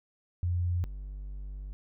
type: tone pair in turn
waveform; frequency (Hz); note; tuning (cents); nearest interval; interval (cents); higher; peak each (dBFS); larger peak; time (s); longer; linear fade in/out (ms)
sine / triangle; 88.1 / 49.06; F2 / G1; +16 / +2; minor seventh; 1014; first; -26 / -35; first; 0.43-0.84 / 0.84-1.73; second; 0
effects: none